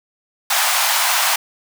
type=high-pass noise; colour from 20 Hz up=pink; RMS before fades=-17 dBFS; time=0.5-1.36 s; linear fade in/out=5 ms; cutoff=700 Hz; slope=48 dB/octave; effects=none